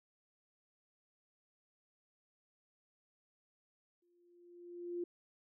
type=tone with exponential growth; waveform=sine; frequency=349.2 Hz; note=F4; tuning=in tune; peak=-35 dBFS; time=4.02-5.04 s; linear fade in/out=5 ms; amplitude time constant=220 ms; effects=none